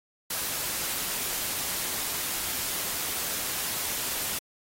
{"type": "noise", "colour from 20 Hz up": "white", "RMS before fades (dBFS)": -31, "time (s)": [0.3, 4.39], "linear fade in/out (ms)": 5, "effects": ["AAC 48 kbps"]}